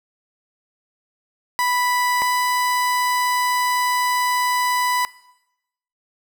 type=tone pair in turn; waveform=30% pulse; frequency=987.8 / 991.8 Hz; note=B5 / B5; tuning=0 / +7 cents; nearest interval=unison; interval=7 cents; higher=second; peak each=-15 dBFS; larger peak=neither; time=1.59-2.22 / 2.22-5.05 s; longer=second; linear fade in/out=0 ms; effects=noise-tail reverb RT60 0.9 s tail -20 dB re dry